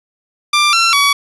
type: tone with pitch steps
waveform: 15% pulse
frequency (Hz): 1185 / 1355 / 1133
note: D6 / E6 / C#6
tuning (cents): +15 / +47 / +37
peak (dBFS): -3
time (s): 0.53-1.13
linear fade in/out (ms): 5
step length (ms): 200
effects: resampled to 24000 Hz + 7-bit